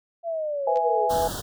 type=linear sweep; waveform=sine; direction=down; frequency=684 to 407.1 Hz; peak=-25 dBFS; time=0.23-1.09 s; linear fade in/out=50 ms
type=chord; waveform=sine; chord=E major; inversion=second; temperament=equal; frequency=493.9 / 659.3 / 830.6 Hz; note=B4 / E5 / G#5; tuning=0 / 0 / 0 cents; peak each=-26 / -26 / -23 dBFS; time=0.67-1.28 s; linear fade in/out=5 ms
type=clicks; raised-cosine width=0.2 ms; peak=-26 dBFS; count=2; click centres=0.759 / 0.772 s
type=band-stop noise; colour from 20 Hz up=pink; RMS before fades=-32 dBFS; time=1.09-1.42 s; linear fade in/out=20 ms; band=1700 to 3000 Hz; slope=96 dB/octave
effects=none